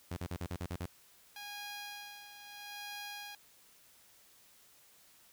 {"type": "tone bursts", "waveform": "sawtooth", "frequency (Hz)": 88.1, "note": "F2", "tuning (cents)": 16, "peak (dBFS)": -33, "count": 8, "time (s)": [0.11, 0.86], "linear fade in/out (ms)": 5, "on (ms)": 57, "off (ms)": 42}
{"type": "tone with tremolo", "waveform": "10% pulse", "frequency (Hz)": 821, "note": "G#5", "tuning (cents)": -20, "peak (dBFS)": -34, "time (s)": [1.36, 3.35], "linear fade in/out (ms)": 2, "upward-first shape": "sine", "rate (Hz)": 0.77, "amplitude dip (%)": 65}
{"effects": ["white hiss -63 dBFS RMS until 5.32 s"]}